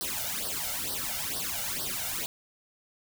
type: noise with flanger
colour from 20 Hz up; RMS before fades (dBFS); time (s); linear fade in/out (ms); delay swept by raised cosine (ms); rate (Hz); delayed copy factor
white; -33; 0.01-2.26; 0; 0.21 to 1.41; 2.2; +0.9
effects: none